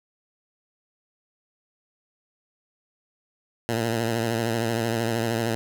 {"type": "tone with vibrato", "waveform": "10% pulse", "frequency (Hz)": 114.9, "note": "A#2", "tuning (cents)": -25, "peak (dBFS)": -15, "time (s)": [3.69, 5.55], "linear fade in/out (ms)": 0, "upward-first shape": "triangle", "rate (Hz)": 13, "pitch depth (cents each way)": 67, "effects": []}